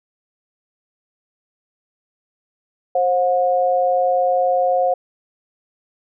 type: tone pair together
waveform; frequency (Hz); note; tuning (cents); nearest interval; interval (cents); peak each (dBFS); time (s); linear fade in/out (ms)
sine; 531.3 / 722; C5 / F#5; +26 / -43; perfect fourth; 531; -17; 2.95-4.94; 5
effects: none